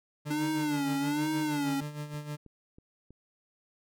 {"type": "tone with tremolo", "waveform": "40% pulse", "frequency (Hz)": 148.5, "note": "D3", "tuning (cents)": 20, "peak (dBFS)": -33, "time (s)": [0.25, 2.37], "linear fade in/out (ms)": 20, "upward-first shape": "sine", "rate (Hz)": 6.4, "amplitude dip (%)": 65}
{"type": "tone with vibrato", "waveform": "square", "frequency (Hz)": 293.7, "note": "D4", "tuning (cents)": 0, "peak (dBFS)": -29, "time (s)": [0.3, 1.81], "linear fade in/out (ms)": 10, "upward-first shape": "sine", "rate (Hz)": 1.2, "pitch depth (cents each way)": 110}
{"type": "click train", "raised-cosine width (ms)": 3, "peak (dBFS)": -39, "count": 5, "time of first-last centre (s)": [1.82, 3.106], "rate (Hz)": 3.11}
{"effects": []}